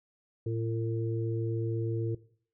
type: harmonic tone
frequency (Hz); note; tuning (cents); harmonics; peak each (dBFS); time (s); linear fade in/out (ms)
113.5; A#2; -46; 1 / 3 / 4; -31 / -36 / -37; 0.46-2.15; 5
effects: noise-tail reverb RT60 0.5 s tail -17 dB re dry